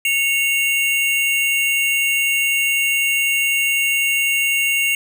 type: tone pair together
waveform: square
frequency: 2200 / 2772 Hz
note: C#7 / F7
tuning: -14 / -14 cents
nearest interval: major third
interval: 400 cents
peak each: -21 / -18 dBFS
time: 0.05-4.95 s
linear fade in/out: 2 ms
effects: none